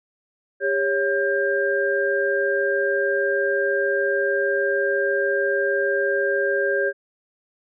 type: tone cluster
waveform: sine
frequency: 400.4 / 554 / 1597 Hz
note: G4 / C#5 / G6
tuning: +37 / -1 / +32 cents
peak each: -23 dBFS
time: 0.6-6.93 s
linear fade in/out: 50 ms
effects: none